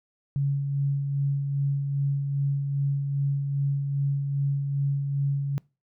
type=tone with tremolo; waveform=sine; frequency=140 Hz; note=C#3; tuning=18 cents sharp; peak=-21 dBFS; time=0.36-5.58 s; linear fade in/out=0 ms; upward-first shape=sine; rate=2.5 Hz; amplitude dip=40%; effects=noise-tail reverb RT60 0.3 s tail -25 dB re dry